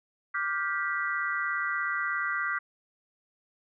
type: chord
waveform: sine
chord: G dominant seventh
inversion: second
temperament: just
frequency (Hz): 1176 / 1411.2 / 1568 / 1960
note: D6 / F6 / G6 / B6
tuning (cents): +2 / +18 / 0 / -14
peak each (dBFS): -33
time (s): 0.34-2.59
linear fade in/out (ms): 10
effects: none